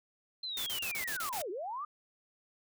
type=linear two-way sweep; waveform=sine; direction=down then up; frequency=4159 to 337.5 to 1241 Hz; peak=-36 dBFS; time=0.43-1.85 s; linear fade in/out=5 ms; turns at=1.5 s
type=noise bursts; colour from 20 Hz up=white; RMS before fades=-39 dBFS; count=7; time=0.57-1.419 s; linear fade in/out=2 ms; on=93 ms; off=33 ms
effects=none